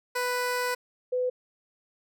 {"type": "tone pair in turn", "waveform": ["15% pulse", "sine"], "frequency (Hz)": [495.1, 501.7], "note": ["B4", "B4"], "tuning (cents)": [4, 27], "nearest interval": "unison", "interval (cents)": 23, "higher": "second", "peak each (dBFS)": [-20, -24], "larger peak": "first", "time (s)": [[0.15, 0.75], [1.12, 1.3]], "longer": "first", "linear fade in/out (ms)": 10, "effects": []}